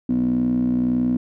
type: tone with band-pass filter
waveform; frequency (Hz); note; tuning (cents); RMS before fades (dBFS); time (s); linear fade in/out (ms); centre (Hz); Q
15% pulse; 61.74; B1; 0; -20; 0.09-1.17; 5; 260; 8.9
effects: none